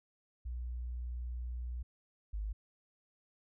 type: tone pair in turn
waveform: sine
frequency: 60.7 / 51.85 Hz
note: B1 / G#1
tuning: -29 / -2 cents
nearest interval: minor third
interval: 273 cents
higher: first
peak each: -37 / -35 dBFS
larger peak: second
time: 0.45-1.83 / 2.33-2.53 s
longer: first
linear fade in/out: 10 ms
effects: none